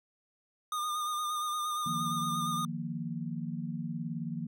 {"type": "tone with vibrato", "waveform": "square", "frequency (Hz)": 1218, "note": "D#6", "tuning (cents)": -37, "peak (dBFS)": -32, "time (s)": [0.72, 2.65], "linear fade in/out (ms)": 2, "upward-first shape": "sine", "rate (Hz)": 8.6, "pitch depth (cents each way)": 31}
{"type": "chord", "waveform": "sine", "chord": "Eb suspended second", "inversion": "none", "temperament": "equal", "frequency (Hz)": [155.56, 174.61, 233.1], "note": ["Eb3", "F3", "Bb3"], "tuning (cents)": [0, 0, 0], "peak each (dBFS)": -38, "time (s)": [1.86, 4.47], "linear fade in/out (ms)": 5}
{"effects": []}